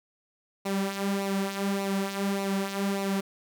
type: tone with flanger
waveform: sawtooth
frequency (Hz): 196.8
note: G3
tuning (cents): +7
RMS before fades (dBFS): -29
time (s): 0.65-3.21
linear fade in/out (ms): 10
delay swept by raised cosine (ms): 0.6 to 5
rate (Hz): 1.7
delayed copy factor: -0.6
effects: none